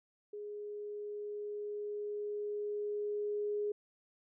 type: tone with level ramp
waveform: sine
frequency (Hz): 415.3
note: G#4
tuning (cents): 0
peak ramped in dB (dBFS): -41 to -32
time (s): 0.33-3.72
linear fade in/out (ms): 5
effects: none

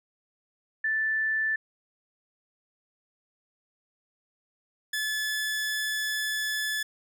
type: tone pair in turn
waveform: sine / sawtooth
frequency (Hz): 1760 / 1724.8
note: A6 / A6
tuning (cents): 0 / -35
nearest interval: unison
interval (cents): 35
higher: first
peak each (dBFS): -24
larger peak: neither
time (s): 0.84-1.56 / 4.93-6.83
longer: second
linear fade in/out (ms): 5
effects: none

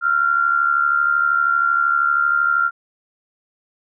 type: tone with amplitude modulation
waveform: sine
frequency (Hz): 1386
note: F6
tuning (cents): -14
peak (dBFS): -11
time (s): 0.01-2.71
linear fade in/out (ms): 50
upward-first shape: sine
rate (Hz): 72.8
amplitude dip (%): 70
effects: none

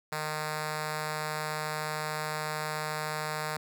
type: tone with notch filter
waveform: 5% pulse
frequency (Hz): 153.6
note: D#3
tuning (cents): -22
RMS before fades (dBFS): -34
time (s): 0.12-3.57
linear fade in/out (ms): 2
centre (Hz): 320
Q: 1.9
effects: none

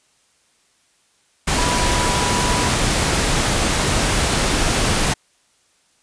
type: tone in noise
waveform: sine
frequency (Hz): 980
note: B5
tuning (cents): -14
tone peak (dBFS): -23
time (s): 1.57-2.68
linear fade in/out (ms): 10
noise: pink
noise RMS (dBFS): -18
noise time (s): 1.47-5.14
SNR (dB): -8
effects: white hiss -60 dBFS RMS until 6.02 s + resampled to 22050 Hz

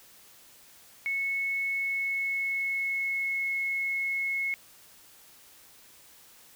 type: tone with pitch glide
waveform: sine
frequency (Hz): 2200 to 2180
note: C#7 to C#7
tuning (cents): -14 to -29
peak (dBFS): -27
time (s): 1.06-4.54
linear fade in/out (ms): 0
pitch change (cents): -15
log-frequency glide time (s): 1.68-3.52
effects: white hiss -55 dBFS RMS until 6.55 s

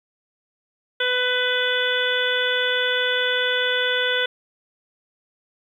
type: harmonic tone with a mistuned harmonic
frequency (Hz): 499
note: B4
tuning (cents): +18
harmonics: 1 / 2 / 3 / 4 / 5 / 6 / 7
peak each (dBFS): -25 / -35 / -23 / -29 / -34 / -29 / -25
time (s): 1-4.26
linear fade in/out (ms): 5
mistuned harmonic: 7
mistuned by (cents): -16
effects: 9-bit

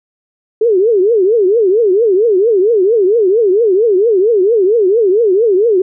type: tone with vibrato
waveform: sine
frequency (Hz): 415.3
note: G#4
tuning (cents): 0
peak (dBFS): -7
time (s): 0.61-5.82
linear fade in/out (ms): 5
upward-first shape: triangle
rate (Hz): 4.4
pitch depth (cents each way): 280
effects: none

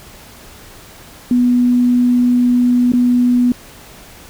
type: tone with dropouts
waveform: sine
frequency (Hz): 245.6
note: B3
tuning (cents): -9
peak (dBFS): -9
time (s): 1.31-3.52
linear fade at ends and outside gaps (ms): 2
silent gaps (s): 2.92-2.935
effects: pink hiss -39 dBFS RMS until 4.29 s

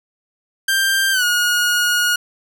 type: tone with pitch glide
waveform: sawtooth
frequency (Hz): 1581 to 1441.4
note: G6 to F#6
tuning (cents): +14 to -46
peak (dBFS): -11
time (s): 0.68-2.16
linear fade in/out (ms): 5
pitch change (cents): -160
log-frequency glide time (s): 1.12-1.24
effects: none

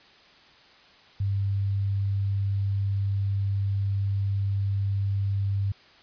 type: tone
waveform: sine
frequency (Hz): 99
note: G2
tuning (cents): +18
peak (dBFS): -23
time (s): 1.2-5.72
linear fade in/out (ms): 5
effects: white hiss -54 dBFS RMS until 6.02 s + resampled to 11025 Hz

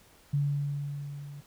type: tone with level ramp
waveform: sine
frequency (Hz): 143.1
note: D3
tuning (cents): -45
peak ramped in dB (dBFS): -23 to -41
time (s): 0.33-1.41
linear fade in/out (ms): 10
effects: pink hiss -59 dBFS RMS until 1.46 s

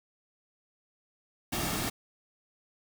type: noise with comb filter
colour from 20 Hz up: pink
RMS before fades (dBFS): -32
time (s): 1.52-1.9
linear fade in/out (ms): 10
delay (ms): 2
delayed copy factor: -0.5
effects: none

